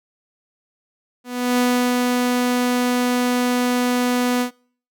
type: tone with ADSR envelope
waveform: sawtooth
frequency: 246.9 Hz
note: B3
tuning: in tune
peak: -11 dBFS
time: 1.24-4.51 s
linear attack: 340 ms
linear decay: 350 ms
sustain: -2 dB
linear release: 100 ms
effects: noise-tail reverb RT60 0.5 s tail -25 dB re dry